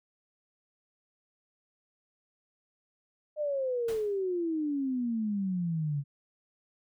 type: exponential sweep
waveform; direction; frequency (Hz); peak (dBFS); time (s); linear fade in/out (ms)
sine; down; 614 to 138.59; -28; 3.36-6.04; 50
type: noise with exponential decay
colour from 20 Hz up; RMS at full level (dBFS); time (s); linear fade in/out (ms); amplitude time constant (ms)
pink; -41; 3.88-4.23; 5; 74
effects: none